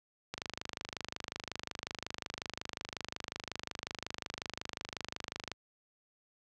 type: click train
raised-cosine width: 0.2 ms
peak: -19 dBFS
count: 133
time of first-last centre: 0.34-5.516 s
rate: 25.5 Hz
effects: high-pass 60 Hz 12 dB/octave